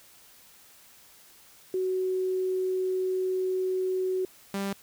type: tone pair in turn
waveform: sine / sawtooth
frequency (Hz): 372.8 / 197.48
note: F#4 / G3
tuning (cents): +13 / +13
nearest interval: major seventh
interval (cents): 1100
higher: first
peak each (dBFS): -25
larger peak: neither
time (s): 1.74-4.25 / 4.54-4.73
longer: first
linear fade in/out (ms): 2
effects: white hiss -55 dBFS RMS until 4.82 s